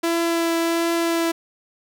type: tone with vibrato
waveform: sawtooth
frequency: 334.6 Hz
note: E4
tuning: 26 cents sharp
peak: -15 dBFS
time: 0.03-1.32 s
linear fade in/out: 10 ms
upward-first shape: triangle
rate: 1.4 Hz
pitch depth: 12 cents each way
effects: none